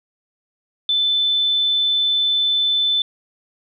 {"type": "tone", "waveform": "sine", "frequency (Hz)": 3520, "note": "A7", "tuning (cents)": 0, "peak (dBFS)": -15, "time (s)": [0.89, 3.02], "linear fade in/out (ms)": 2, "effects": []}